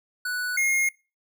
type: tone pair in turn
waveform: square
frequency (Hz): 1480 / 2144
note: F#6 / C7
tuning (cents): 0 / +42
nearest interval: tritone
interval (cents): 642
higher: second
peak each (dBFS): -27 / -21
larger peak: second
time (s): 0.25-0.57 / 0.57-0.89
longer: neither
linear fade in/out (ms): 5
effects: noise-tail reverb RT60 0.3 s tail -23 dB re dry